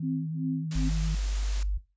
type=tone with vibrato; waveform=sine; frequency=159.2 Hz; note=D#3; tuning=40 cents sharp; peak=-30 dBFS; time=0-1.15 s; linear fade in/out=5 ms; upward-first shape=square; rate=9.7 Hz; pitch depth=22 cents each way
type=tone with tremolo; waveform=sine; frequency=261.6 Hz; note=C4; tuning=in tune; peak=-27 dBFS; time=0.02-0.9 s; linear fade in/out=20 ms; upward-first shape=sine; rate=2.6 Hz; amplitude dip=100%
type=noise; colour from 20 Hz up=white; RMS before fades=-40 dBFS; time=0.71-1.63 s; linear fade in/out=2 ms
type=tone; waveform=sine; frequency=49.44 Hz; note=G1; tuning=15 cents sharp; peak=-24 dBFS; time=0.75-1.78 s; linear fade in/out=10 ms
effects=noise-tail reverb RT60 0.3 s tail -19 dB re dry + resampled to 16000 Hz